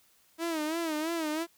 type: tone with vibrato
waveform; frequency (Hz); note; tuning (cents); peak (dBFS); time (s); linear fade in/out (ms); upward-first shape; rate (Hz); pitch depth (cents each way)
sawtooth; 320; D#4; +49; -26; 0.38-1.47; 50; sine; 3; 100
effects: white hiss -65 dBFS RMS until 1.57 s